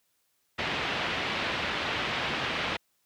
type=low-pass noise; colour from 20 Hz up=white; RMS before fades=-31 dBFS; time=0.58-2.77 s; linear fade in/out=10 ms; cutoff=3300 Hz; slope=24 dB/octave; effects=white hiss -73 dBFS RMS until 3.05 s + high-pass 60 Hz 12 dB/octave